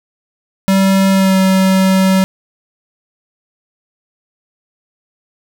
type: tone with pitch glide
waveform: square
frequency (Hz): 193.1 to 189.89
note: G3 to F#3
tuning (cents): -26 to +45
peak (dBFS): -9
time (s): 0.68-2.24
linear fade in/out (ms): 0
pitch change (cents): -29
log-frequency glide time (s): 1.12-1.37
effects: none